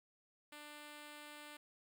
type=tone; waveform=5% pulse; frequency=296.5 Hz; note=D4; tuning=17 cents sharp; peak=-40 dBFS; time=0.52-1.57 s; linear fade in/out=5 ms; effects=none